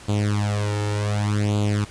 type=tone with flanger; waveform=sawtooth; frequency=103.83 Hz; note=G#2; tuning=in tune; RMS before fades=-22 dBFS; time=0.08-1.85 s; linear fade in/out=10 ms; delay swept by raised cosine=0.27 to 2.27 ms; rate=0.67 Hz; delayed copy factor=+0.95; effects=pink hiss -43 dBFS RMS until 1.9 s + resampled to 22050 Hz